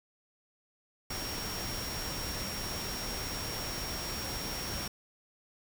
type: tone in noise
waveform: sine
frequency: 5570 Hz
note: F8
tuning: 5 cents flat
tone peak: -40 dBFS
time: 1.1-4.88 s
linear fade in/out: 5 ms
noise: pink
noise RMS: -38 dBFS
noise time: 1.1-4.88 s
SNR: -5 dB
effects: none